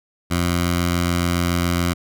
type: tone with notch filter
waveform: 10% pulse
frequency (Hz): 87.1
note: F2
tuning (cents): -4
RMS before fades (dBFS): -20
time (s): 0.3-1.94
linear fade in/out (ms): 20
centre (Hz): 450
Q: 1.1
effects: none